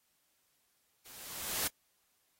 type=noise with level ramp; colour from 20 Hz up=white; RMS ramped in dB=-54 to -32 dBFS; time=1.05-1.68 s; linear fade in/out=10 ms; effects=white hiss -75 dBFS RMS until 2.39 s + AAC 48 kbps